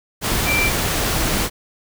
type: tone in noise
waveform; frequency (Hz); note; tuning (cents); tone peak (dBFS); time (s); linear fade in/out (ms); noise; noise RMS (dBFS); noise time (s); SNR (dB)
sine; 2349; D7; 0; -17; 0.45-0.71; 50; pink; -20; 0.21-1.5; 0
effects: none